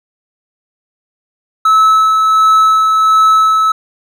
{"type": "tone with tremolo", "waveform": "triangle", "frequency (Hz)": 1300, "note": "E6", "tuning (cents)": -24, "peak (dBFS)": -3, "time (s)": [1.65, 3.72], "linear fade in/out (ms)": 5, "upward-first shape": "sine", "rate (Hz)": 1.4, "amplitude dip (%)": 30, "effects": []}